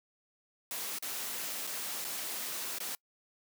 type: noise with dropouts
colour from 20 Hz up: white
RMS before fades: -38 dBFS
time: 0.71-2.95 s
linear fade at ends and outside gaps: 1 ms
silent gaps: 0.986-1.024 / 1.669-1.673 / 2.044-2.048 / 2.785-2.803 s
effects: noise-tail reverb RT60 0.1 s tail -26 dB re dry + high-pass 200 Hz 12 dB/octave